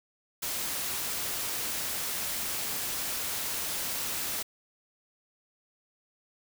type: noise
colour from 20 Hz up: white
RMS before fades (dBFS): -33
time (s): 0.42-4.43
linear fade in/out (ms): 10
effects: none